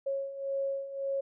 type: beating tone pair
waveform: sine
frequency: 547 / 548.8 Hz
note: C#5 / C#5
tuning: -23 / -17 cents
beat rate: 1.8 Hz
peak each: -37 / -32 dBFS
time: 0.06-1.21 s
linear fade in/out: 10 ms
effects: none